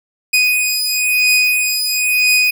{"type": "beating tone pair", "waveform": "sawtooth", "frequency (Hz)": [2489, 2490], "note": ["D#7", "D#7"], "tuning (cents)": [0, 1], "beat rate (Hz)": 1, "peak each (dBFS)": -12, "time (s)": [0.33, 2.51], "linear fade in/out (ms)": 10, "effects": []}